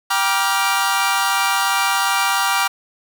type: chord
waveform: sawtooth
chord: G minor seventh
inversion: none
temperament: equal with one note detuned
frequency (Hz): 784 / 956.9 / 1174.7 / 1396.9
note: G5 / Bb5 / D6 / F6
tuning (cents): 0 / +45 / 0 / 0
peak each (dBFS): -18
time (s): 0.1-2.68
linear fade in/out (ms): 10
effects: none